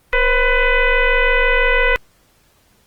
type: tone with frequency modulation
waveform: sine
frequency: 989 Hz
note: B5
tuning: 2 cents sharp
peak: -11 dBFS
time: 0.13-1.96 s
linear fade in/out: 0 ms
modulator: 506 Hz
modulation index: 2.9
effects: pink hiss -56 dBFS RMS until 2.86 s + Opus 32 kbps